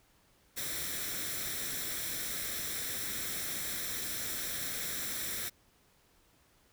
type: noise with comb filter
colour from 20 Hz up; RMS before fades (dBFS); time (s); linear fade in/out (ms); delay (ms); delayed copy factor
white; -37; 0.56-5.5; 20; 0.53; +0.6
effects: pink hiss -67 dBFS RMS until 6.72 s